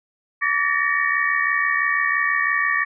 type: tone cluster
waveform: sine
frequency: 1151 / 1750 / 1833 / 1899 / 2264 Hz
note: D6 / A6 / A#6 / A#6 / C#7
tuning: -35 / -10 / -30 / +32 / +36 cents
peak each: -24 / -27 / -21 / -25 / -27 dBFS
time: 0.41-2.85 s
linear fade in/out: 20 ms
effects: none